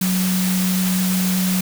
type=tone in noise; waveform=sine; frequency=185 Hz; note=F#3; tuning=in tune; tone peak=-17 dBFS; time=0.01-1.61 s; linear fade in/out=5 ms; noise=white; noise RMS=-25 dBFS; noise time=0.01-1.61 s; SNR=+5 dB; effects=none